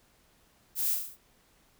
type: noise with echo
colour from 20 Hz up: violet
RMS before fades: -30 dBFS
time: 0.75-0.97 s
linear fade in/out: 50 ms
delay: 41 ms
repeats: 5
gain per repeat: -4 dB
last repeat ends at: 1.175 s
effects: pink hiss -65 dBFS RMS until 1.79 s